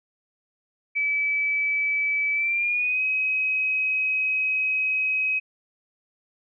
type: tone with pitch glide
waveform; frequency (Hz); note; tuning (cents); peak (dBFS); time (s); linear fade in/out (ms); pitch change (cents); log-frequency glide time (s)
sine; 2300 to 2537; D7 to D#7; -37 to +33; -21; 0.95-5.4; 20; +170; 2.33-3.03
effects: none